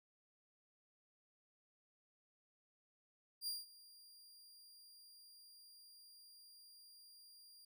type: tone with ADSR envelope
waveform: sawtooth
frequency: 4785 Hz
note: D8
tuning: 32 cents sharp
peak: -36 dBFS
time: 3.41-7.65 s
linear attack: 63 ms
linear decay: 180 ms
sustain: -21 dB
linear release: 4 ms
effects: none